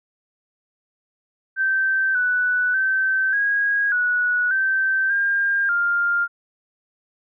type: tone with pitch steps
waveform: sine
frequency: 1554 / 1485 / 1546 / 1643 / 1467 / 1553 / 1605 / 1401 Hz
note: G6 / F#6 / G6 / G#6 / F#6 / G6 / G6 / F6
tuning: -16 / +6 / -24 / -19 / -15 / -17 / +40 / +5 cents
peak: -17 dBFS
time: 1.56-6.28 s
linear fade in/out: 50 ms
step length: 590 ms
effects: none